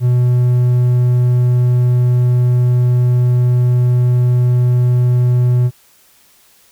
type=tone; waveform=triangle; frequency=123.47 Hz; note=B2; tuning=in tune; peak=-7 dBFS; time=0-5.71 s; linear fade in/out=50 ms; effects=white hiss -50 dBFS RMS until 6.71 s